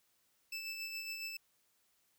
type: tone with tremolo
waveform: 25% pulse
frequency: 2637 Hz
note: E7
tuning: in tune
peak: -35 dBFS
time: 0.52-1.37 s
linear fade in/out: 5 ms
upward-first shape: sine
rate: 7.2 Hz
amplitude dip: 40%
effects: white hiss -75 dBFS RMS until 2.18 s